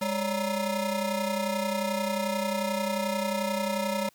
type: ring-modulated tone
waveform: 25% pulse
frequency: 379.3 Hz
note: F#4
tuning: 43 cents sharp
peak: -20 dBFS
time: 0.01-4.09 s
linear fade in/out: 5 ms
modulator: 174 Hz
effects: white hiss -63 dBFS RMS until 4.14 s + high-pass 60 Hz 12 dB/octave